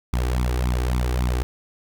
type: tone with flanger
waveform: sawtooth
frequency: 61.74 Hz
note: B1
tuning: in tune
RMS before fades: -22 dBFS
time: 0.13-1.43 s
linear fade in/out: 0 ms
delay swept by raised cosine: 0.84 to 2.64 ms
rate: 3.6 Hz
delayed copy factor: +0.8
effects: none